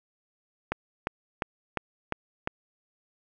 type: click train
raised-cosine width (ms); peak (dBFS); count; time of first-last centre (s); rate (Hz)
0.5; -12; 6; 0.72-2.474; 2.85
effects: none